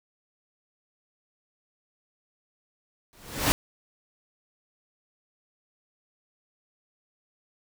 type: noise with exponential growth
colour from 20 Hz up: pink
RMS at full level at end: -19 dBFS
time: 3.13-3.52 s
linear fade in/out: 0 ms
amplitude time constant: 84 ms
effects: none